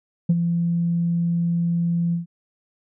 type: tone with ADSR envelope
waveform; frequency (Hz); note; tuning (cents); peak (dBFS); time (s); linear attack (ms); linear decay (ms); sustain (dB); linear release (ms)
sine; 170.4; F3; -42; -10; 0.29-2.26; 9; 40; -8; 130
effects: tanh soft clip ceiling -11 dBFS